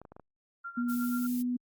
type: clicks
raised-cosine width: 1 ms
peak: -34 dBFS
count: 5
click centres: 0.016 / 0.052 / 0.12 / 0.165 / 0.197 s
type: tone with tremolo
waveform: sine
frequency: 1384 Hz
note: F6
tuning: 16 cents flat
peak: -36 dBFS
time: 0.64-1.27 s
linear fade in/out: 10 ms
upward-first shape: sine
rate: 8.3 Hz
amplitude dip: 80%
type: tone with pitch glide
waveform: sine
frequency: 241.7 to 246.5 Hz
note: B3 to B3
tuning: -37 to -3 cents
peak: -28 dBFS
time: 0.77-1.57 s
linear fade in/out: 10 ms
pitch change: +34 cents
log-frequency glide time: 0.87-1.35 s
type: noise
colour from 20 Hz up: violet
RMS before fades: -42 dBFS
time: 0.88-1.43 s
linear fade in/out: 20 ms
effects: Opus 48 kbps